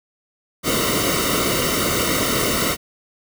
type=noise with comb filter; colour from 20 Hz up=pink; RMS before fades=-20 dBFS; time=0.63-2.77 s; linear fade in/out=50 ms; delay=1.2 ms; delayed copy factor=-0.9; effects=none